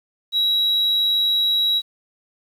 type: tone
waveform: sine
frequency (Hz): 3873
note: B7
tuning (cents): -35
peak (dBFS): -14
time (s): 0.32-1.82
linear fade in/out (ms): 50
effects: tanh soft clip ceiling -14 dBFS + 8-bit